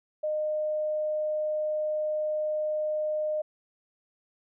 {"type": "tone", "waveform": "sine", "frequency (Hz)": 612, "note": "D#5", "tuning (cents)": -29, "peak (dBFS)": -26, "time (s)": [0.23, 3.42], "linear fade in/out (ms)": 10, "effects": []}